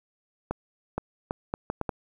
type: accelerating click train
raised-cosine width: 1 ms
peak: -14 dBFS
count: 7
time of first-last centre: 0.51-1.892 s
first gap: 470 ms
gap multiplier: 0.7
effects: 9-bit